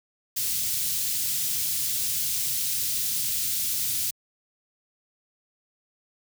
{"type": "band-stop noise", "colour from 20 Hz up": "white", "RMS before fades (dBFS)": -27, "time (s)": [0.36, 4.11], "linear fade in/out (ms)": 10, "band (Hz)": [130, 3900], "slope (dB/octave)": 12, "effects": ["high-pass 80 Hz 12 dB/octave"]}